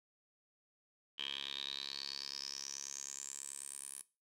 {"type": "tone with band-pass filter sweep", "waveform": "10% pulse", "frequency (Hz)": 69.3, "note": "C#2", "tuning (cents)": 0, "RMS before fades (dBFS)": -45, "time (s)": [1.18, 4.02], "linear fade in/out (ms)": 10, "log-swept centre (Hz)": [3100, 10000], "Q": 9.2, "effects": ["noise-tail reverb RT60 0.3 s tail -18 dB re dry"]}